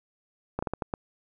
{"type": "slowing click train", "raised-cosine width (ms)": 1, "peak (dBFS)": -15, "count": 6, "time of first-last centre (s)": [0.59, 0.938], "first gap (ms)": 35, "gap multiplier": 1.35, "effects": []}